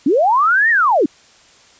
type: linear two-way sweep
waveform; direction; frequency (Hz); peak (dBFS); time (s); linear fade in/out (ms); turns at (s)
sine; up then down; 243.2 to 1900 to 243.2; -10; 0.06-1.06; 5; 0.7
effects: white hiss -48 dBFS RMS until 1.79 s + resampled to 16000 Hz